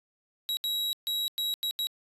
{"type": "tone bursts at uneven times", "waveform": "45% pulse", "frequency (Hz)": 3863, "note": "B7", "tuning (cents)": -39, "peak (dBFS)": -28, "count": 6, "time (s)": [[0.49, 0.57], [0.64, 0.93], [1.07, 1.28], [1.38, 1.54], [1.63, 1.71], [1.79, 1.87]], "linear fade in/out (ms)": 0, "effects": ["resampled to 32000 Hz"]}